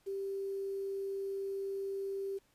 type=tone with quantisation; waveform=sine; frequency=392 Hz; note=G4; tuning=in tune; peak=-35 dBFS; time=0.06-2.39 s; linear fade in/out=20 ms; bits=10; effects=pink hiss -71 dBFS RMS until 2.54 s + resampled to 32000 Hz